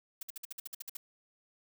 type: noise bursts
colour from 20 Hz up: blue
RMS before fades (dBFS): -41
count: 11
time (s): 0.21-0.97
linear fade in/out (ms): 5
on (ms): 20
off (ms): 54
effects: none